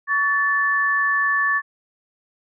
sine tone pair together, 1128 / 1752.3 Hz, C#6 / A6, +30 / -8 cents, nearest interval minor sixth, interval 762 cents, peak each -22 / -18 dBFS, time 0.07-1.62 s, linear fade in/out 50 ms, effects none

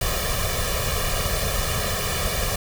pink noise with comb filter, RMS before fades -24 dBFS, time 0.01-2.56 s, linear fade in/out 5 ms, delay 1.7 ms, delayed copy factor +0.95, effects none

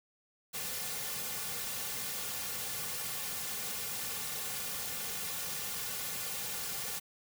white noise with comb filter, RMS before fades -38 dBFS, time 0.53-7 s, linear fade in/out 20 ms, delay 3.1 ms, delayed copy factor -0.9, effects none

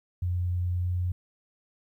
sine tone with pitch glide, 89 to 89.67 Hz, F2 to F2, +33 to +46 cents, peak -25 dBFS, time 0.22-1.12 s, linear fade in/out 5 ms, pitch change +13 cents, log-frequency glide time 0.76-0.95 s, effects 11-bit

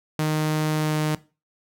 sawtooth tone with pitch glide, 154.5 to 153.52 Hz, D#3 to D#3, -12 to -23 cents, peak -17 dBFS, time 0.19-1.15 s, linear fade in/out 2 ms, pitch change -11 cents, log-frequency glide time 0.76-0.95 s, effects noise-tail reverb RT60 0.3 s tail -18 dB re dry

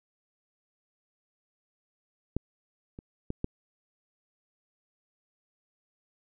clicks, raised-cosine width 3 ms, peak -15 / -29 / -19 / -16 dBFS, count 4, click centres 2.366 / 2.989 / 3.304 / 3.444 s, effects none

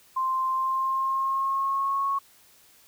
sine tone with pitch glide, 1046.5 to 1102.3 Hz, C6 to C#6, 0 to -10 cents, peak -23 dBFS, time 0.16-2.19 s, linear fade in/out 10 ms, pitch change +90 cents, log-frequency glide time 0.5-2.07 s, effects white hiss -57 dBFS RMS until 2.87 s

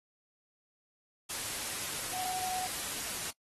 sine tone in noise, 740 Hz, F#5, in tune, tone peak -35 dBFS, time 2.13-2.67 s, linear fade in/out 10 ms, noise white, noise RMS -37 dBFS, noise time 1.29-3.31 s, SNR -1 dB, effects noise-tail reverb RT60 0.1 s tail -24 dB re dry + AAC 32 kbps

